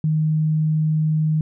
sine tone, 155.6 Hz, D#3, in tune, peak -16 dBFS, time 0.04-1.41 s, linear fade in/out 2 ms, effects none

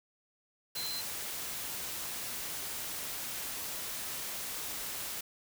sine tone in noise, 4094 Hz, C8, 38 cents flat, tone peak -37 dBFS, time 0.76-1.01 s, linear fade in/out 5 ms, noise white, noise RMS -39 dBFS, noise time 0.75-5.21 s, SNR -1 dB, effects none

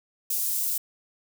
white high-pass noise, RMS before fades -27 dBFS, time 0.3-0.78 s, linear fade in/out 5 ms, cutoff 8300 Hz, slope 12 dB/octave, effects none

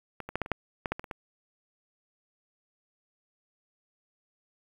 clicks, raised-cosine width 0.5 ms, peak -22 / -23 / -14 / -14 / -25 / -11 / -15 / -13 / -22 / -27 / -20 dBFS, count 11, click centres 0.203 / 0.29 / 0.356 / 0.417 / 0.461 / 0.517 / 0.858 / 0.92 / 0.995 / 1.042 / 1.112 s, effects 8-bit

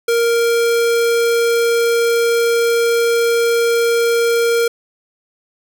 square tone, 466.6 Hz, A#4, 2 cents sharp, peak -13 dBFS, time 0.08-4.68 s, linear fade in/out 5 ms, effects none

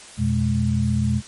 sine tone cluster, 86.2 / 122.4 / 209.5 Hz, F2 / B2 / G#3, -22 / -15 / +15 cents, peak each -23 / -21 / -22 dBFS, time 0.17-1.22 s, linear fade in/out 50 ms, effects white hiss -42 dBFS RMS until 1.27 s + MP3 48 kbps

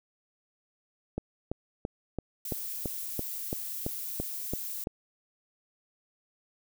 click train, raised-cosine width 2 ms, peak -18 dBFS, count 12, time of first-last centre 1.18-4.871 s, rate 2.98 Hz
violet noise, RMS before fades -37 dBFS, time 2.45-4.84 s, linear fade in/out 2 ms
effects none

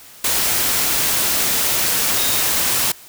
sine tone in noise, 3729 Hz, A#7, in tune, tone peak -27 dBFS, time 2.17-2.42 s, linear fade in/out 5 ms, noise white, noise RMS -18 dBFS, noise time 0.24-2.92 s, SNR -12 dB, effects white hiss -42 dBFS RMS until 3.08 s

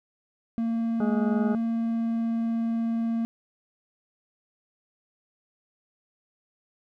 triangle tone with vibrato, 229.1 Hz, A#3, 30 cents flat, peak -22 dBFS, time 0.58-3.25 s, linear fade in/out 0 ms, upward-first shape triangle, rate 20 Hz, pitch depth 16 cents each way
harmonic tone, 208 Hz, G#3, 3 cents sharp, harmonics 1 / 2 / 3 / 4 / 6 / 7, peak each -26 / -32 / -36 / -38 / -42 / -43 dBFS, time 1-1.55 s, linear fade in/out 2 ms
effects none

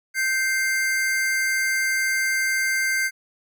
square tone pair together, 1560 / 2102 Hz, G6 / C7, -9 / +7 cents, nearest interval perfect fourth, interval 516 cents, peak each -24 dBFS, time 0.14-3.11 s, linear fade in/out 50 ms, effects none

